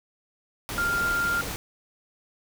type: tone in noise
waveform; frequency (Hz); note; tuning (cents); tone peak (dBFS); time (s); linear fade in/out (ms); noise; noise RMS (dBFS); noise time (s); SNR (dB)
sine; 1396.9; F6; 0; -23; 0.78-1.41; 0; pink; -33; 0.69-1.56; +7
effects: none